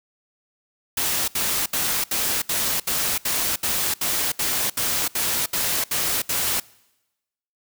white noise bursts, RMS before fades -23 dBFS, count 15, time 0.97-6.6 s, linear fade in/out 5 ms, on 310 ms, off 70 ms, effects noise-tail reverb RT60 1.0 s tail -24 dB re dry

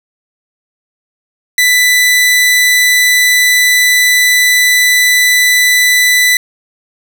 sawtooth tone, 1988 Hz, B6, 11 cents sharp, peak -3 dBFS, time 1.58-6.37 s, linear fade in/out 2 ms, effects none

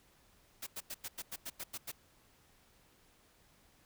white noise bursts, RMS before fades -42 dBFS, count 10, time 0.62-1.918 s, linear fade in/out 10 ms, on 47 ms, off 92 ms, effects pink hiss -67 dBFS RMS until 3.85 s

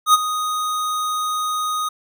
square tone with ADSR envelope, 1244.5 Hz, D#6, in tune, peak -8 dBFS, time 0.06-1.89 s, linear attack 78 ms, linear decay 27 ms, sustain -13 dB, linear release 9 ms, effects none

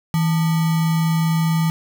sine tone with sample-and-hold, 162.3 Hz, E3, 27 cents flat, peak -15 dBFS, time 0.14-1.7 s, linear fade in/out 0 ms, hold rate 1050 Hz, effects none

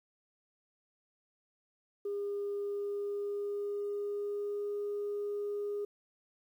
sine tone with pitch glide, 405.2 to 410.4 Hz, G#4 to G#4, -43 to -21 cents, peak -32 dBFS, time 2.05-5.85 s, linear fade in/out 5 ms, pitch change +22 cents, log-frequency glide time 2.55-4.73 s, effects tanh soft clip ceiling -30 dBFS + 11-bit

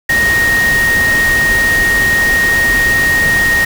sine tone in noise, 1864.7 Hz, A#6, in tune, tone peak -9 dBFS, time 0.09-3.65 s, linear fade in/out 5 ms, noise pink, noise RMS -19 dBFS, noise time 0.09-3.65 s, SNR +7 dB, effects none

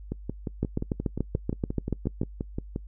two click trains, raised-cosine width 3 ms, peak -13 / -17 dBFS, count 12 / 16, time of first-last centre 0.63-2.215 / 0.12-2.761 s, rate 6.94 / 5.68 Hz, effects noise-tail reverb RT60 0.1 s tail -24 dB re dry + added 50 Hz sine -40 dBFS peak until 2.87 s

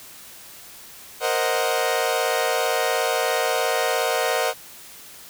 sawtooth chord, C half-diminished seventh, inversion third, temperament equal, 466.2 / 523.3 / 622.3 / 740 Hz, Bb4 / C5 / Eb5 / Gb5, 0 / 0 / 0 / 0 cents, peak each -22 dBFS, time 1.2-4.54 s, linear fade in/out 50 ms, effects white hiss -43 dBFS RMS until 5.29 s

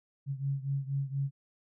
sine beating tone pair, 136.8 / 141 Hz, C#3 / C#3, -23 / +30 cents, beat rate 4.2 Hz, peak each -32 / -35 dBFS, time 0.26-1.31 s, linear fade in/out 50 ms, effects none

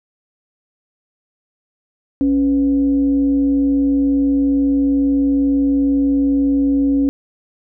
sine tone with frequency modulation, 277.2 Hz, C#4, in tune, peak -12 dBFS, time 2.21-7.09 s, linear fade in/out 0 ms, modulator 223 Hz, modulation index 0.29, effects none

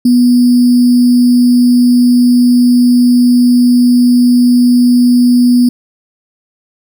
sine tone with sample-and-hold, 244.9 Hz, B3, 14 cents flat, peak -4 dBFS, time 0.05-5.69 s, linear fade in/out 5 ms, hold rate 4900 Hz, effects none

